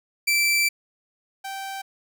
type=tone pair in turn; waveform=sawtooth; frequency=2334 / 778.9 Hz; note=D7 / G5; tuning=-11 / -11 cents; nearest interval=octave + perfect fifth; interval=1900 cents; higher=first; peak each=-15 / -27 dBFS; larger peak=first; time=0.27-0.69 / 1.44-1.82 s; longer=first; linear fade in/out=10 ms; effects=none